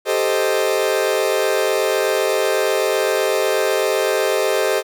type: chord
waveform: 40% pulse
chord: A half-diminished seventh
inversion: third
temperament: equal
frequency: 392 / 440 / 523.3 / 622.3 Hz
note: G4 / A4 / C5 / Eb5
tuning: 0 / 0 / 0 / 0 cents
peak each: -21 dBFS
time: 0.05-4.83 s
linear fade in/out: 50 ms
effects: none